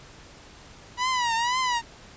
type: tone with vibrato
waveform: sawtooth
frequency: 970 Hz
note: B5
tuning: 31 cents flat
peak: -19 dBFS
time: 0.97-1.82 s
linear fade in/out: 50 ms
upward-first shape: triangle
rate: 2 Hz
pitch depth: 130 cents each way
effects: pink hiss -48 dBFS RMS until 2.16 s + resampled to 16000 Hz